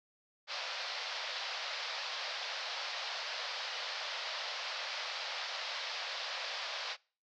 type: band-pass noise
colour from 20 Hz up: white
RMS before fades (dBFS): -40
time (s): 0.47-6.97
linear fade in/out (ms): 50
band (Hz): 520 to 5100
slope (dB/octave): 48
effects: noise-tail reverb RT60 0.4 s tail -25 dB re dry